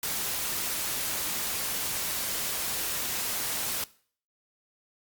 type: noise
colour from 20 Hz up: white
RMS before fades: -31 dBFS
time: 0.03-3.84 s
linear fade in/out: 2 ms
effects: noise-tail reverb RT60 0.5 s tail -20 dB re dry + Opus 48 kbps